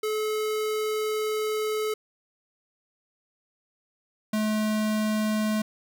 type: tone pair in turn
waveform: square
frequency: 430.2 / 214.9 Hz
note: A4 / A3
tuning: -39 / -41 cents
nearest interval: octave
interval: 1202 cents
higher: first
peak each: -26 / -24 dBFS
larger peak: second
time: 0.03-1.94 / 4.33-5.62 s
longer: first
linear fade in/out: 5 ms
effects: 11-bit